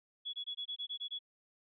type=tone bursts; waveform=sine; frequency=3377 Hz; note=G#7; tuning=28 cents sharp; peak=-37 dBFS; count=9; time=0.25-1.191 s; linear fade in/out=20 ms; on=85 ms; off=22 ms; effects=none